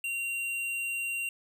triangle tone with hard clipping, 2760 Hz, F7, 21 cents flat, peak -32 dBFS, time 0.04-1.29 s, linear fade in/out 2 ms, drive 15 dB, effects none

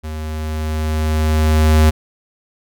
square tone with level ramp, 77.78 Hz, D#2, in tune, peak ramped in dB -25 to -8 dBFS, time 0.03-1.91 s, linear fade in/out 20 ms, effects none

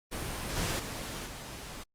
pink noise with level steps, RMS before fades -36 / -32 / -39 / -43 dBFS, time 0.11-1.84 s, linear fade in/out 20 ms, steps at 0.56 / 0.79 / 1.26 s, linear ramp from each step 5 ms, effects low-pass 12000 Hz 12 dB/octave + Opus 32 kbps

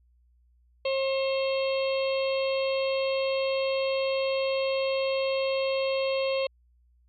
harmonic tone, 536 Hz, C5, 42 cents sharp, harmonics 1 / 2 / 4 / 5 / 6 / 7 / 8, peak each -25 / -38 / -41 / -36 / -40 / -45 / -40 dBFS, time 0.85-6.47 s, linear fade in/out 5 ms, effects added 60 Hz sine -60 dBFS peak until 7.08 s

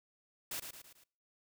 white noise with echo, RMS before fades -40 dBFS, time 0.51-0.6 s, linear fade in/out 5 ms, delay 110 ms, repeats 4, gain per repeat -6 dB, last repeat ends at 1.04 s, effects noise-tail reverb RT60 0.5 s tail -24 dB re dry

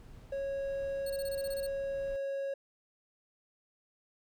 brown noise with tremolo, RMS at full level -49 dBFS, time 0-2.16 s, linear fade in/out 0 ms, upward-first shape triangle, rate 1.5 Hz, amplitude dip 40%
triangle tone, 550 Hz, C#5, 14 cents flat, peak -31 dBFS, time 0.32-2.54 s, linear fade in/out 5 ms
15% pulse tone bursts, 4327 Hz, C#8, 43 cents flat, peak -36 dBFS, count 10, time 1.06-1.667 s, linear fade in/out 5 ms, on 40 ms, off 23 ms
effects none

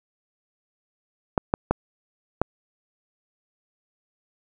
clicks, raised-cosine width 1 ms, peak -5 dBFS, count 4, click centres 1.378 / 1.539 / 1.71 / 2.416 s, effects none

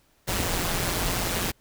pink noise with amplitude modulation, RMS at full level -24 dBFS, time 0.27-1.52 s, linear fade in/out 20 ms, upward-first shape sine, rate 176 Hz, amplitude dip 60%, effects pink hiss -64 dBFS RMS until 1.6 s

